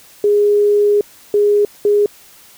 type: tone bursts at uneven times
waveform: sine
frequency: 412.6 Hz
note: G#4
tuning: 11 cents flat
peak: -9 dBFS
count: 3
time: 0.24-1.01 / 1.34-1.65 / 1.85-2.06 s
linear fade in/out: 2 ms
effects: white hiss -44 dBFS RMS until 2.57 s